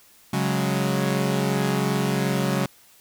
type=chord; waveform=sawtooth; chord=C# suspended fourth; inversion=none; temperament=equal; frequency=138.59 / 185 / 207.7 Hz; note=C#3 / F#3 / G#3; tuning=0 / 0 / 0 cents; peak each=-21 / -21 / -23 dBFS; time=0.33-2.66 s; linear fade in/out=5 ms; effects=white hiss -54 dBFS RMS until 3 s